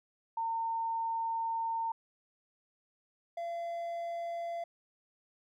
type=tone pair in turn; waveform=sine / triangle; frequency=910 / 681.7 Hz; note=A#5 / F5; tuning=-42 / -42 cents; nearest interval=perfect fourth; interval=500 cents; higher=first; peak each=-31 / -33 dBFS; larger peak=first; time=0.37-1.92 / 3.37-4.64 s; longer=first; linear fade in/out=5 ms; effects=none